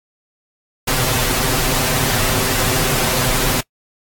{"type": "noise with comb filter", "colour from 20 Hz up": "pink", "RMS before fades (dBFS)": -17, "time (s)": [0.87, 3.61], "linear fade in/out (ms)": 10, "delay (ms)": 7.8, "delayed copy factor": 0.9, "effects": ["noise-tail reverb RT60 0.1 s tail -23 dB re dry", "AAC 64 kbps"]}